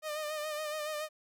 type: tone with vibrato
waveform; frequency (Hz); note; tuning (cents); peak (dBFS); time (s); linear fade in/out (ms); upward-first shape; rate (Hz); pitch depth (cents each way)
sawtooth; 609; D#5; -37; -31; 0.02-1.09; 50; sine; 7.1; 43
effects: none